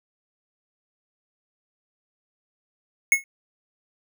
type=tone with exponential decay; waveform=square; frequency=2182 Hz; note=C#7; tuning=28 cents flat; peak=-11 dBFS; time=3.12-3.24 s; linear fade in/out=1 ms; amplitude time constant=25 ms; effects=none